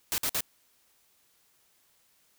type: noise bursts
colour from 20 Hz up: white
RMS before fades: -29 dBFS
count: 3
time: 0.12-0.406 s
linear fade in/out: 0 ms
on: 60 ms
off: 53 ms
effects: white hiss -67 dBFS RMS until 2.38 s